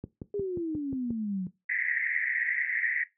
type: click train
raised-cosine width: 3 ms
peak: -23 dBFS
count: 7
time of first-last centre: 0.04-1.106 s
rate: 5.63 Hz
type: exponential sweep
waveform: sine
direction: down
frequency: 415.3 to 178.7 Hz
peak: -29 dBFS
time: 0.34-1.47 s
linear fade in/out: 2 ms
type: band-pass noise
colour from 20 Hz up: pink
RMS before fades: -30 dBFS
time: 1.69-3.04 s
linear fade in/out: 10 ms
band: 1800 to 2100 Hz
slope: 96 dB/octave
effects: noise-tail reverb RT60 0.2 s tail -17 dB re dry + high-pass 80 Hz 12 dB/octave